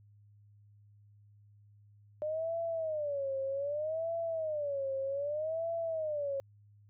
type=tone with vibrato; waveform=sine; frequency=600 Hz; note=D5; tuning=37 cents sharp; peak=-32 dBFS; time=2.22-6.4 s; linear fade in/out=0 ms; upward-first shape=sine; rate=0.64 Hz; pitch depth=190 cents each way; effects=added 103 Hz sine -58 dBFS peak until 6.89 s